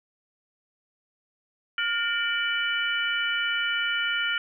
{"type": "tone cluster", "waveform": "sine", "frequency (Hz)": [1416, 1816, 2320, 2977], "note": ["F6", "A#6", "D7", "F#7"], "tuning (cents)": [23, -46, -22, 10], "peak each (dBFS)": [-27, -33, -31, -29], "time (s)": [1.78, 4.38], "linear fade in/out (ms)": 2, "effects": []}